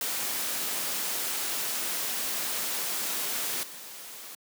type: noise with level steps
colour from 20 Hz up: white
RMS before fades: -31 / -43 dBFS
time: 0.01-4.35 s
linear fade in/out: 2 ms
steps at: 3.63 s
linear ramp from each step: 2 ms
effects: high-pass 200 Hz 12 dB/octave